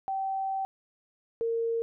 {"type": "tone pair in turn", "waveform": "sine", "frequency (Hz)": [773, 459.6], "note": ["G5", "A#4"], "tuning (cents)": [-24, -25], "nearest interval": "major sixth", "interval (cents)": 901, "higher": "first", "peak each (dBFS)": [-28, -26], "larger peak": "second", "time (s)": [[0.08, 0.65], [1.41, 1.82]], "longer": "first", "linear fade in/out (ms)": 0, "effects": []}